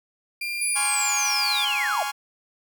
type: tone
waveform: 35% pulse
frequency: 2392 Hz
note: D7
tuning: 31 cents sharp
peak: -25 dBFS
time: 0.41-1.65 s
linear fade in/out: 5 ms
type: linear sweep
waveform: sine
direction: down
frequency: 10450 to 591 Hz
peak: -23 dBFS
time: 0.61-2.03 s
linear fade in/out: 5 ms
type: chord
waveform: sawtooth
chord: Db major seventh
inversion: second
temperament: equal with one note detuned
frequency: 830.6 / 1046.5 / 1122.3 / 1396.9 Hz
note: Ab5 / C6 / Db6 / F6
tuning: 0 / 0 / +21 / 0 cents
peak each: -25 / -31 / -30 / -30 dBFS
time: 0.75-2.12 s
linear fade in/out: 20 ms
effects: none